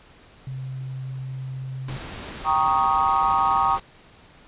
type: tone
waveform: sine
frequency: 131.2 Hz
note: C3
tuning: 5 cents sharp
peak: -29 dBFS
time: 0.47-1.97 s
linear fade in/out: 2 ms
type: noise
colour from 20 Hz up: pink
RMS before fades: -36 dBFS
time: 1.88-3.8 s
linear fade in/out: 5 ms
type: chord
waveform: sine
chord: Eb dominant seventh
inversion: first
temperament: equal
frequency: 784 / 932.3 / 1108.7 / 1244.5 Hz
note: G5 / Bb5 / Db6 / Eb6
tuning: 0 / 0 / 0 / 0 cents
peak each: -23 dBFS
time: 2.44-3.79 s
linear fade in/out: 50 ms
effects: pink hiss -51 dBFS RMS until 4.47 s + resampled to 8000 Hz